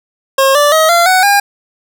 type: tone with pitch steps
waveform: 25% pulse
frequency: 539 / 584.4 / 633.6 / 687 / 744.9 / 807.6 Hz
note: C#5 / D5 / D#5 / F5 / F#5 / G#5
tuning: -49 / -9 / +31 / -29 / +11 / -49 cents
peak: -3 dBFS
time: 0.38-1.4 s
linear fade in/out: 5 ms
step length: 170 ms
effects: none